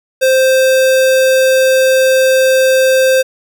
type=tone; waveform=square; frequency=523.3 Hz; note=C5; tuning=in tune; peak=-8 dBFS; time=0.21-3.23 s; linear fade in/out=20 ms; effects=none